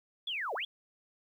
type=linear two-way sweep; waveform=sine; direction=down then up; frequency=3520 to 395 to 3520 Hz; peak=-33 dBFS; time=0.27-0.65 s; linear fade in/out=5 ms; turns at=0.54 s; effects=11-bit